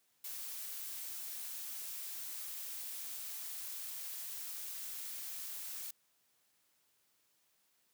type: noise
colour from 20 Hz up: blue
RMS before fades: -44 dBFS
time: 0.24-5.91 s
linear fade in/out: 5 ms
effects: white hiss -75 dBFS RMS until 7.93 s + high-pass 80 Hz 12 dB/octave